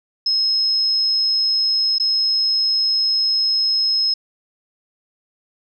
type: tone with dropouts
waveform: sine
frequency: 5160 Hz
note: E8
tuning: 38 cents flat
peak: -15 dBFS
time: 0.26-4.14 s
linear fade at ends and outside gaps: 5 ms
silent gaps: 1.984-1.998 s
effects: none